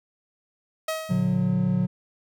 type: tone with exponential decay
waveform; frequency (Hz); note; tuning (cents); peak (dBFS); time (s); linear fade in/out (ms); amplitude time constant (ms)
sawtooth; 636; D#5; +38; -20; 0.88-1.53; 5; 140
type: chord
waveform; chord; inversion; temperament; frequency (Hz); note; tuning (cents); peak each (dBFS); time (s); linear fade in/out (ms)
triangle; Bb augmented; none; just; 116.54 / 145.68 / 182.1; Bb2 / D3 / F#3; 0 / -14 / -27; -26 / -25 / -20; 1.09-1.87; 20
effects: none